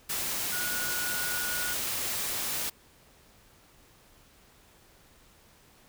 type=tone in noise; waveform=sine; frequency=1454 Hz; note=F#6; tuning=31 cents flat; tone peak=-34 dBFS; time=0.52-1.74 s; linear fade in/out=10 ms; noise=white; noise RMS=-32 dBFS; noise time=0.09-2.7 s; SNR=-5 dB; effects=pink hiss -59 dBFS RMS until 5.88 s